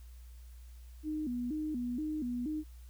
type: tone with vibrato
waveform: sine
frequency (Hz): 273.9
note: C#4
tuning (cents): -21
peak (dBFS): -33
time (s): 1.03-2.64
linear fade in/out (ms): 50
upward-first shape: square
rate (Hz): 2.1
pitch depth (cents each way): 200
effects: added 60 Hz sine -48 dBFS peak until 2.89 s + white hiss -66 dBFS RMS until 2.89 s